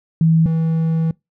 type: tone pair in turn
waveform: sine / triangle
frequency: 162.3 / 162.3 Hz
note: E3 / E3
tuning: -27 / -27 cents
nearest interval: unison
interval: 0 cents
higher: neither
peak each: -10 / -13 dBFS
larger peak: first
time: 0.21-0.46 / 0.46-1.11 s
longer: second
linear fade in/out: 2 ms
effects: noise-tail reverb RT60 0.2 s tail -24 dB re dry